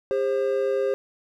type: tone pair together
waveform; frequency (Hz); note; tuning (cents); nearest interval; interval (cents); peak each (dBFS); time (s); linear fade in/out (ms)
triangle; 402.8 / 531.3; G4 / C5; +47 / +26; perfect fourth; 479; -22; 0.11-0.94; 0
effects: none